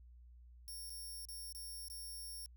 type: tone with dropouts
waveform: 5% pulse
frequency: 5500 Hz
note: F8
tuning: 27 cents flat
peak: -40 dBFS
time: 0.68-2.46 s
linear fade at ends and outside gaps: 0 ms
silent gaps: 0.896-0.903 / 1.252-1.287 / 1.525-1.549 / 1.883-1.901 s
effects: added 60 Hz sine -56 dBFS peak until 2.56 s